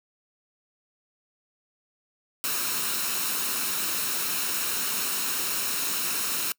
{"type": "noise with comb filter", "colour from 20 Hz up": "white", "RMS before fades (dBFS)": -28, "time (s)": [2.44, 6.52], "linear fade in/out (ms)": 0, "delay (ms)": 0.74, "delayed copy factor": 0.5, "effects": ["noise-tail reverb RT60 0.1 s tail -26 dB re dry", "high-pass 200 Hz 12 dB/octave"]}